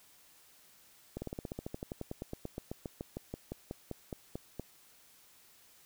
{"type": "slowing click train", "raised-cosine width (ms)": 2, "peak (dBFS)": -25, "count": 29, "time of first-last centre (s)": [1.17, 4.596], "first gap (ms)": 50, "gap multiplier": 1.06, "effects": ["white hiss -62 dBFS RMS until 5.85 s"]}